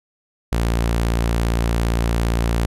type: tone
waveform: sawtooth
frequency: 57.5 Hz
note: A#1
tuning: 23 cents flat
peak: -13 dBFS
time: 0.52-2.66 s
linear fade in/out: 5 ms
effects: resampled to 32000 Hz